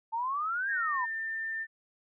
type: exponential two-way sweep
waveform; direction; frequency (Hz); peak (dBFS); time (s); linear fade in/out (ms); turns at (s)
sine; up then down; 880 to 1656 to 940; -29; 0.12-1.06; 20; 0.7
type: tone with pitch glide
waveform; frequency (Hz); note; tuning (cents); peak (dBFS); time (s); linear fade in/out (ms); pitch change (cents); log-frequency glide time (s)
sine; 1838 to 1793.9; A#6 to A6; -25 to +33; -32; 0.67-1.67; 50; -42; 0.9-1.1
effects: none